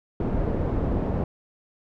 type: low-pass noise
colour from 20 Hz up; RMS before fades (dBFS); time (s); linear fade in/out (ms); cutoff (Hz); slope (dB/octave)
pink; -25; 0.2-1.24; 2; 570; 12
effects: none